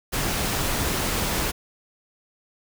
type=noise; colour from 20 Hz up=pink; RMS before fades=-25 dBFS; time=0.12-1.52 s; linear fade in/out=20 ms; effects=none